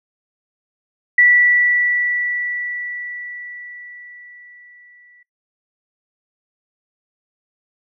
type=tone with exponential decay; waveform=sine; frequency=1957 Hz; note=B6; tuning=16 cents flat; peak=-7 dBFS; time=1.18-5.23 s; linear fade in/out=5 ms; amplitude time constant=880 ms; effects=noise-tail reverb RT60 0.2 s tail -25 dB re dry